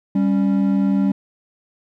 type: tone pair together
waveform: triangle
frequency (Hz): 197.09 / 277.2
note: G3 / C#4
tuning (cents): +10 / 0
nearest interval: tritone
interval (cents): 590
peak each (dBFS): -14 / -18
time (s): 0.15-1.12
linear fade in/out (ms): 5
effects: none